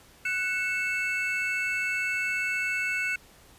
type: tone cluster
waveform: triangle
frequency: 1483 / 2202 / 2647 Hz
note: F#6 / C#7 / E7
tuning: +4 / -12 / +7 cents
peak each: -29 dBFS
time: 0.25-3.16 s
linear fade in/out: 5 ms
effects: pink hiss -55 dBFS RMS until 3.58 s + resampled to 32000 Hz